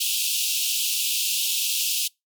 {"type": "high-pass noise", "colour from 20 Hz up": "pink", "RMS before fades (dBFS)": -24, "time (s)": [0, 2.08], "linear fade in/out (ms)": 10, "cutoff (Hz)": 2600, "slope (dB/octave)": 96, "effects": ["noise-tail reverb RT60 0.2 s tail -26 dB re dry", "MP3 96 kbps"]}